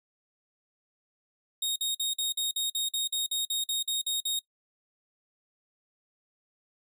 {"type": "tone bursts", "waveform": "sawtooth", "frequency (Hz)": 3729, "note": "A#7", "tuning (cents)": 0, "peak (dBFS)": -24, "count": 15, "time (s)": [1.62, 4.392], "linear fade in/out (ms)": 5, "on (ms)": 140, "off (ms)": 48, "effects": ["noise-tail reverb RT60 0.1 s tail -23 dB re dry"]}